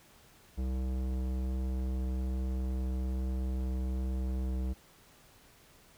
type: tone with low-pass filter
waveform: square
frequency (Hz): 64.2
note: C2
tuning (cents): -32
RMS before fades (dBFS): -33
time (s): 0.57-4.74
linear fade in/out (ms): 20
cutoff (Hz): 470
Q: 0.62
effects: pink hiss -60 dBFS RMS until 5.97 s